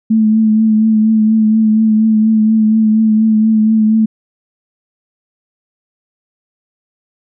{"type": "tone with vibrato", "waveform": "sine", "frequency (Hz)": 218.4, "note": "A3", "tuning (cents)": -13, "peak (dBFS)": -7, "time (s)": [0.1, 4.06], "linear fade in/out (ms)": 10, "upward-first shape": "triangle", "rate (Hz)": 4.2, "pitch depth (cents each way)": 33, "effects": []}